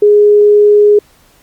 sine tone, 415.3 Hz, G#4, in tune, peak -3 dBFS, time 0.02-0.99 s, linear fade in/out 5 ms, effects pink hiss -48 dBFS RMS until 1.42 s + Opus 32 kbps

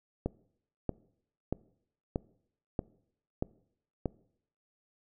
click train, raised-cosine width 2 ms, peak -17 dBFS, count 7, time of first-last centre 0.26-4.057 s, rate 1.58 Hz, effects noise-tail reverb RT60 0.7 s tail -22 dB re dry

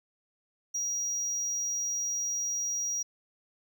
triangle tone, 5740 Hz, F8, 47 cents sharp, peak -28 dBFS, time 0.74-3.03 s, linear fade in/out 10 ms, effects none

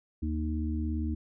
harmonic tone, 77.5 Hz, D#2, 6 cents flat, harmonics 1 / 3 / 4, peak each -30 / -35 / -36 dBFS, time 0.22-1.15 s, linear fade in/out 10 ms, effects none

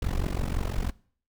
brown noise with amplitude modulation, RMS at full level -24 dBFS, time 0.02-0.91 s, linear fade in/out 5 ms, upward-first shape sine, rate 46.1 Hz, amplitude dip 90%, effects noise-tail reverb RT60 0.5 s tail -22 dB re dry

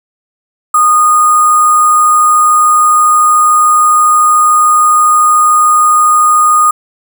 sine tone with sample-and-hold, 1227 Hz, D#6, 25 cents flat, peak -4 dBFS, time 0.74-6.71 s, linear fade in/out 5 ms, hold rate 8820 Hz, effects none

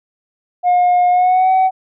sine tone with pitch glide, 716 to 754.2 Hz, F5 to F#5, +43 to +33 cents, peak -7 dBFS, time 0.63-1.71 s, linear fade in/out 50 ms, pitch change +90 cents, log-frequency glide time 1.1-1.51 s, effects tanh soft clip ceiling -8 dBFS

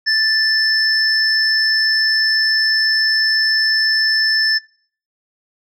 sine tone pair together, 1760 / 5274 Hz, A6 / E8, 0 / 0 cents, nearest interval octave + perfect fifth, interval 1900 cents, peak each -15 dBFS, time 0.06-4.59 s, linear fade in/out 20 ms, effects noise-tail reverb RT60 0.5 s tail -22 dB re dry + tanh soft clip ceiling -5 dBFS

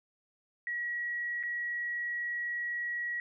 sine tone with dropouts, 1916 Hz, A#6, 47 cents sharp, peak -32 dBFS, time 0.67-3.2 s, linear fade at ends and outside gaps 1 ms, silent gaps 1.429-1.435 s, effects none

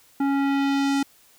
square tone with low-pass filter sweep, 277.2 Hz, C#4, in tune, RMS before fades -22 dBFS, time 0.2-1.03 s, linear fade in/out 5 ms, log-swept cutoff 1200 to 8800 Hz, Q 0.93, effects white hiss -56 dBFS RMS until 1.38 s

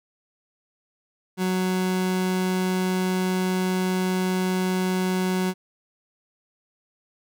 30% pulse tone, 185 Hz, F#3, in tune, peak -19 dBFS, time 1.37-5.54 s, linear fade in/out 50 ms, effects none

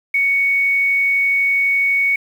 sine tone with quantisation, 2227 Hz, C#7, 7 cents sharp, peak -13 dBFS, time 0.14-2.16 s, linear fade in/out 5 ms, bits 7, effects none

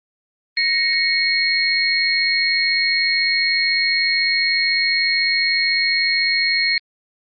sine tone cluster, 1878 / 2212 / 4256 Hz, A#6 / C#7 / C8, +12 / -4 / +29 cents, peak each -22 / -19 / -19 dBFS, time 0.57-6.78 s, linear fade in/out 2 ms, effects Opus 24 kbps

